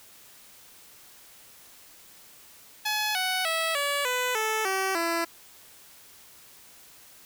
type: tone with pitch steps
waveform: 10% pulse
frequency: 850 / 744.3 / 651.7 / 570.6 / 499.6 / 437.5 / 383 / 335.4 Hz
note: G#5 / F#5 / E5 / C#5 / B4 / A4 / G4 / E4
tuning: +40 / +10 / -20 / +50 / +20 / -10 / -40 / +30 cents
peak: -17 dBFS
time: 2.85-5.25 s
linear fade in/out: 10 ms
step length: 300 ms
effects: white hiss -52 dBFS RMS until 7.25 s